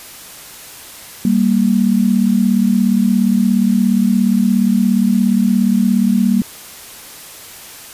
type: tone pair together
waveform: sine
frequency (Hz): 196.01 / 233.1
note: G3 / A#3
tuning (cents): 0 / 0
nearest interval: minor third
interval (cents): 300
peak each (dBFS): -13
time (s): 1.25-6.42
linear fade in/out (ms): 2
effects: white hiss -35 dBFS RMS until 7.93 s + resampled to 32000 Hz